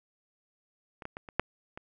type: clicks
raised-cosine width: 0.5 ms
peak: -28 / -22 / -24 / -29 / -9 / -26 dBFS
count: 6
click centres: 1.022 / 1.054 / 1.169 / 1.288 / 1.396 / 1.775 s
effects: none